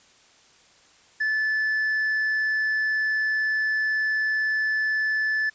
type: tone with tanh clipping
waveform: sine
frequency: 1741 Hz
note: A6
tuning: 19 cents flat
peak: -22 dBFS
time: 1.2-5.5 s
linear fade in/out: 10 ms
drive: 2 dB
effects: white hiss -56 dBFS RMS until 5.54 s + resampled to 16000 Hz